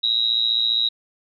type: tone with amplitude modulation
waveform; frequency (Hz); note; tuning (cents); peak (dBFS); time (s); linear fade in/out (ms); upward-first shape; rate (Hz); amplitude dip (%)
sine; 3838; A#7; +50; -13; 0.03-0.89; 10; sine; 115; 100
effects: none